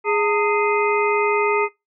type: harmonic tone with a mistuned harmonic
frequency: 415.3 Hz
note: G#4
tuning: in tune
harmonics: 1 / 2 / 3 / 5 / 6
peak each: -19 / -22 / -24 / -26 / -27 dBFS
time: 0.04-1.69 s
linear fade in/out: 50 ms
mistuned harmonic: 2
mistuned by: +150 cents
effects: noise-tail reverb RT60 0.2 s tail -22 dB re dry